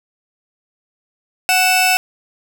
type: tone pair together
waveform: sawtooth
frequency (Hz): 742 / 2634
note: F#5 / E7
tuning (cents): +5 / -2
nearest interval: octave + minor seventh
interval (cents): 2193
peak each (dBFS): -11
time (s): 1.49-1.97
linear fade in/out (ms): 0
effects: none